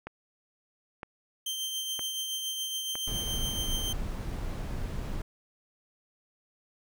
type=click train; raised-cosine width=0.5 ms; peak=-23 dBFS; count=4; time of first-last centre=0.07-2.955 s; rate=1.04 Hz
type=tone with tremolo; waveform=sawtooth; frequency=3136 Hz; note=G7; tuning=in tune; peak=-27 dBFS; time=1.46-3.93 s; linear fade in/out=5 ms; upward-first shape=triangle; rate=7.1 Hz; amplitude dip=40%
type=noise; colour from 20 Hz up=brown; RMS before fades=-34 dBFS; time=3.07-5.22 s; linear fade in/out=5 ms
effects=none